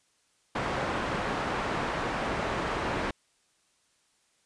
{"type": "low-pass noise", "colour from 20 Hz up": "white", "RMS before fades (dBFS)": -31, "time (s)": [0.55, 3.11], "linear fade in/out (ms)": 5, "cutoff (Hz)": 1300, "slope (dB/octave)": 12, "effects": ["white hiss -69 dBFS RMS until 4.45 s", "resampled to 22050 Hz"]}